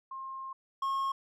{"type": "tone pair in turn", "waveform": ["sine", "triangle"], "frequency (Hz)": [1065, 1083.6], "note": ["C6", "C#6"], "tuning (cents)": [30, -40], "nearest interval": "unison", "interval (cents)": 30, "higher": "second", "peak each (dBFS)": [-38, -27], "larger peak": "second", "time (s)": [[0.11, 0.53], [0.82, 1.12]], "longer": "first", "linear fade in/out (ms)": 5, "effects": []}